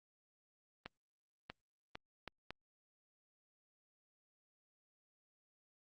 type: accelerating click train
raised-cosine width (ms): 0.3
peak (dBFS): -28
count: 5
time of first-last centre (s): 0.86-2.506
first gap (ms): 640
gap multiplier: 0.71
effects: Opus 32 kbps

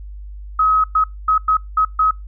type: tone bursts at uneven times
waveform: sine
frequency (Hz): 1274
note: D#6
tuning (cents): +41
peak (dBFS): -11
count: 6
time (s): 0.59-0.84 / 0.95-1.04 / 1.28-1.38 / 1.48-1.57 / 1.77-1.85 / 1.99-2.11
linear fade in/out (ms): 5
effects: noise-tail reverb RT60 0.2 s tail -25 dB re dry + added 50 Hz sine -30 dBFS peak until 2.27 s

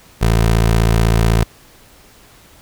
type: tone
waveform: 20% pulse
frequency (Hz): 56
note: A1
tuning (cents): +31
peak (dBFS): -6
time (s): 0.21-1.44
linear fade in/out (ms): 10
effects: pink hiss -46 dBFS RMS until 2.61 s

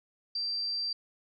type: tone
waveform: sine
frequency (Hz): 4699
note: D8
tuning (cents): 0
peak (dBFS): -30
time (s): 0.35-0.93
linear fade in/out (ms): 5
effects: none

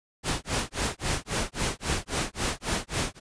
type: noise with tremolo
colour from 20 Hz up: pink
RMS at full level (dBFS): -26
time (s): 0.23-3.2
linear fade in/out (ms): 50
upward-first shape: sine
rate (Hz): 3.7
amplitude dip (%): 100
effects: resampled to 22050 Hz

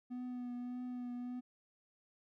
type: tone with vibrato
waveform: triangle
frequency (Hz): 246.9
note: B3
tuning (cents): 0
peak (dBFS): -38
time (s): 0.1-1.41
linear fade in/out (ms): 20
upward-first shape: triangle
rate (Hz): 1.7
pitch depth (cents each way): 24
effects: none

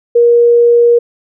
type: tone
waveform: sine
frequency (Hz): 474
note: A#4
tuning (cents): +29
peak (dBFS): -4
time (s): 0.15-0.99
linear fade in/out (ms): 10
effects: none

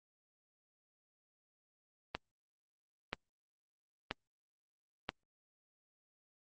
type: click train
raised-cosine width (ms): 0.3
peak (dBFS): -19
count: 4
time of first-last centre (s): 2.15-5.091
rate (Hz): 1.02
effects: Opus 32 kbps

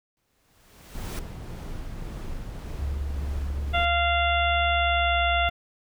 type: noise with exponential growth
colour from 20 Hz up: pink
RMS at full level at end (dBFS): -36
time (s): 0.17-1.19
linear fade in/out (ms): 0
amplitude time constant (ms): 220
type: noise with tremolo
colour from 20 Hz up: brown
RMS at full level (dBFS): -34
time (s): 0.95-3.85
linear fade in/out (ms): 2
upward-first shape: sine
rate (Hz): 1.8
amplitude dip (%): 25
type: tone with pitch glide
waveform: sine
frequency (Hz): 70.8 to 65.68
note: C#2 to C2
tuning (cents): +37 to +7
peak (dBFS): -27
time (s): 2.79-5.49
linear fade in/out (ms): 0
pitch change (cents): -130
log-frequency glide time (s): 4.65-5.21
type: harmonic tone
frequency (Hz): 693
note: F5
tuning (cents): -14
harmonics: 1 / 2 / 3 / 4 / 5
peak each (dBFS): -24 / -27 / -29 / -30 / -31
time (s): 3.73-5.5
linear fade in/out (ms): 20
effects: none

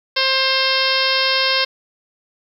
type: harmonic tone with a mistuned harmonic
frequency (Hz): 529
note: C5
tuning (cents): +19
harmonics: 1 / 2 / 3 / 4 / 5 / 6 / 7 / 8 / 9 / 10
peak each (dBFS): -24 / -24 / -24 / -24 / -24 / -24 / -24 / -24 / -24 / -24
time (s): 0.16-1.65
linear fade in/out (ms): 10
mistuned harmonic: 5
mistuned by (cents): +23
effects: 8-bit

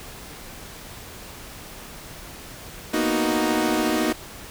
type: chord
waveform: sawtooth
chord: B major seventh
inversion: third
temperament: equal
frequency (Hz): 233.1 / 246.9 / 311.1 / 370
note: A#3 / B3 / D#4 / F#4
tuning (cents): 0 / 0 / 0 / 0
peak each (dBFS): -23 / -25 / -19 / -23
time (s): 2.93-4.13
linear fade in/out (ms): 10
effects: pink hiss -40 dBFS RMS until 4.5 s

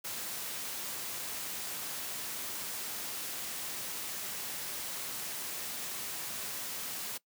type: noise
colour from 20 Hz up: white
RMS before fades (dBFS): -39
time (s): 0.04-7.18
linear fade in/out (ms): 10
effects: noise-tail reverb RT60 0.1 s tail -21 dB re dry + high-pass 100 Hz 12 dB/octave

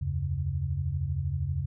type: tone cluster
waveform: sine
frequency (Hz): 78.1 / 90.8 / 136.6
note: D#2 / F#2 / C#3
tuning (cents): +7 / -32 / -25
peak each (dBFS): -33 / -31 / -31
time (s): 0.01-1.66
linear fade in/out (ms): 10
effects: none

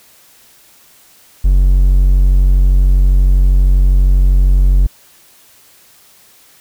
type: tone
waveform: triangle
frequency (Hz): 46.27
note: F#1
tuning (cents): +1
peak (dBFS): -4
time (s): 1.44-4.87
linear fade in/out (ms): 10
effects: white hiss -46 dBFS RMS until 6.6 s

